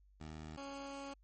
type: tone pair in turn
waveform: 15% pulse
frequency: 77.78 / 277.2 Hz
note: D#2 / C#4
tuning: 0 / 0 cents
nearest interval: octave + minor seventh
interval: 2200 cents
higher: second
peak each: -40 / -38 dBFS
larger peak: second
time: 0.2-0.57 / 0.57-1.14 s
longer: second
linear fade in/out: 10 ms
effects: added 49 Hz sine -63 dBFS peak until 1.23 s + MP3 32 kbps